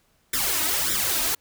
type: noise with flanger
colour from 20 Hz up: white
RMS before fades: -24 dBFS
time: 0.33-1.35 s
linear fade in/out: 5 ms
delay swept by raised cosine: 0.54 to 3.24 ms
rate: 1.7 Hz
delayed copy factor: +0.85
effects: pink hiss -65 dBFS RMS until 1.4 s